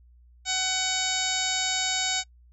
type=harmonic tone; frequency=750 Hz; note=F#5; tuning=23 cents sharp; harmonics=1 / 2 / 3 / 4 / 5 / 6 / 7 / 8 / 9 / 10; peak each=-34 / -35 / -32 / -35 / -31 / -35 / -35 / -37 / -32 / -35 dBFS; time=0.45-2.24 s; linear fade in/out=50 ms; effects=noise-tail reverb RT60 0.1 s tail -26 dB re dry + added 60 Hz sine -52 dBFS peak until 2.52 s